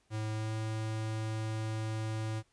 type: tone with pitch glide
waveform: square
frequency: 108.6 to 109.8 Hz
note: A2 to A2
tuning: -22 to -3 cents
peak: -34 dBFS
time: 0.1-2.43 s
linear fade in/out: 50 ms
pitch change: +19 cents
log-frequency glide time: 0.32-0.53 s
effects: pink hiss -72 dBFS RMS until 2.52 s + resampled to 22050 Hz